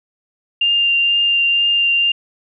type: tone with vibrato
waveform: sine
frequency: 2794 Hz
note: F7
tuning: in tune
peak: -12 dBFS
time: 0.61-2.12 s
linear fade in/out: 5 ms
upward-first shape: triangle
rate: 2.1 Hz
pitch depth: 11 cents each way
effects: none

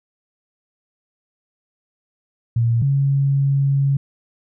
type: tone pair in turn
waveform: sine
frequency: 116.54 / 138.58 Hz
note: A#2 / C#3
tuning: 0 / 0 cents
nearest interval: minor third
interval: 300 cents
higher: second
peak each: -14 dBFS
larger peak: neither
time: 2.56-2.82 / 2.82-3.97 s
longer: second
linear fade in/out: 5 ms
effects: none

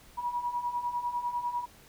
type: beating tone pair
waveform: sine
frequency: 960 / 970 Hz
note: B5 / B5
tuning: -49 / -31 cents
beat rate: 10 Hz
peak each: -36 / -31 dBFS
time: 0.17-1.66 s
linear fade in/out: 20 ms
effects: pink hiss -56 dBFS RMS until 1.88 s

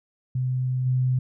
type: tone with level steps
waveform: sine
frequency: 127.9 Hz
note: C3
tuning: 39 cents flat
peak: -22 / -19 dBFS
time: 0.35-1.19 s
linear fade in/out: 5 ms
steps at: 0.85 s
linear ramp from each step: 20 ms
effects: none

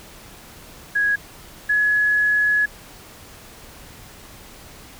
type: tone pair in turn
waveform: sine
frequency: 1660 / 1691 Hz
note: G#6 / G#6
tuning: -1 / +31 cents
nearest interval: unison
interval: 32 cents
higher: second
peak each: -16 / -15 dBFS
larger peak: second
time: 0.95-1.16 / 1.69-2.66 s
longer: second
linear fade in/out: 10 ms
effects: pink hiss -43 dBFS RMS until 4.99 s

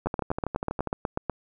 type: two click trains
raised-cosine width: 1 ms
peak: -12 / -15 dBFS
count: 11 / 11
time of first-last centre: 0.07-1.297 / 0.06-0.873 s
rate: 8.15 / 12.3 Hz
effects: none

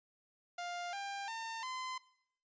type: tone with pitch steps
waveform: sawtooth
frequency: 702 / 797.1 / 905.1 / 1027.8 Hz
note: F5 / G5 / A5 / C6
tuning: +9 / +29 / +49 / -31 cents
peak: -36 dBFS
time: 0.58-1.98 s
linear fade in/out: 5 ms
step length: 350 ms
effects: noise-tail reverb RT60 0.7 s tail -18 dB re dry + resampled to 16000 Hz

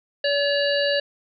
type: harmonic tone with a mistuned harmonic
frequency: 570 Hz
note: C#5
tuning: 48 cents sharp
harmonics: 1 / 3 / 5 / 7 / 8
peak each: -21 / -26 / -28 / -29 / -30 dBFS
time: 0.24-1 s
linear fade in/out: 5 ms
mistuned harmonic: 7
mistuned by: -17 cents
effects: none

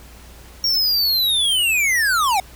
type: linear sweep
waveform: square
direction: down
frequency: 5588 to 723 Hz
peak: -16 dBFS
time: 0.64-2.4 s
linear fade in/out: 2 ms
effects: added 60 Hz sine -42 dBFS peak until 2.55 s + pink hiss -45 dBFS RMS until 2.55 s

